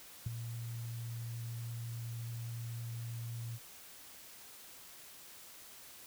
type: tone with ADSR envelope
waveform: sine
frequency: 116.54 Hz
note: A#2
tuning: in tune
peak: -29 dBFS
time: 0.26-3.59 s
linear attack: 6 ms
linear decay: 15 ms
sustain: -10 dB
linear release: 43 ms
effects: tanh soft clip ceiling -28 dBFS + white hiss -54 dBFS RMS until 6.06 s